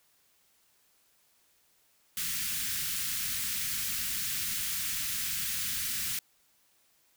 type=band-stop noise; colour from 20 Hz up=white; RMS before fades=-33 dBFS; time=2.17-6.19 s; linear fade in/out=2 ms; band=220 to 1500 Hz; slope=24 dB/octave; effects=white hiss -68 dBFS RMS until 7.16 s